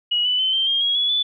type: tone with pitch steps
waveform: sine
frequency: 2909 / 2984 / 3061 / 3139 / 3220 / 3303 / 3388 / 3475 Hz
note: F#7 / F#7 / G7 / G7 / G7 / G#7 / G#7 / A7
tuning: -30 / +14 / -42 / +2 / +46 / -10 / +34 / -22 cents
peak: -17 dBFS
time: 0.11-1.23 s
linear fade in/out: 10 ms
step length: 140 ms
effects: none